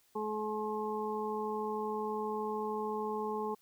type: harmonic tone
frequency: 213.7 Hz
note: G#3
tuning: 50 cents sharp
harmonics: 1 / 2 / 4 / 5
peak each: -41 / -36 / -39 / -41 dBFS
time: 0.15-3.55 s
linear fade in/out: 10 ms
effects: white hiss -69 dBFS RMS until 3.61 s